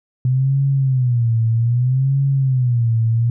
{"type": "tone with vibrato", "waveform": "sine", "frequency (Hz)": 125.1, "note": "B2", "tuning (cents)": 23, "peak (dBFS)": -13, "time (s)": [0.25, 3.3], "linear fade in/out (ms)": 2, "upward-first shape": "sine", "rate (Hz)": 0.63, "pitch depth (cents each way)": 170, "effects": []}